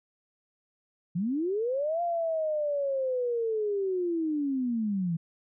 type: linear two-way sweep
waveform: sine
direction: up then down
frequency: 160 to 698.5 to 160 Hz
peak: -26 dBFS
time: 1.15-5.17 s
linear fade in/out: 10 ms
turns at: 2.02 s
effects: none